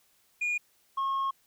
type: tone pair in turn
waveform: sine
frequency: 2435 / 1084.7 Hz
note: D#7 / C#6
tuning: -38 / -38 cents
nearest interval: octave + major second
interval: 1400 cents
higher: first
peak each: -24 dBFS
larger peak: neither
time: 0.41-0.58 / 0.97-1.31 s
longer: second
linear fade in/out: 10 ms
effects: tanh soft clip ceiling -26 dBFS + white hiss -67 dBFS RMS until 1.46 s